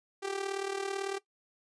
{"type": "tone with amplitude modulation", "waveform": "sawtooth", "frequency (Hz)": 392, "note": "G4", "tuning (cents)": 0, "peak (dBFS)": -26, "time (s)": [0.22, 1.19], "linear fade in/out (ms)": 20, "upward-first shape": "sine", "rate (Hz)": 38, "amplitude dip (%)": 75, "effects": ["noise-tail reverb RT60 0.1 s tail -18 dB re dry", "resampled to 22050 Hz"]}